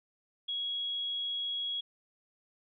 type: tone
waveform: sine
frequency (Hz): 3322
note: G#7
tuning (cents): 0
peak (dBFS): -32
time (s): 0.48-1.81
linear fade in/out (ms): 10
effects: none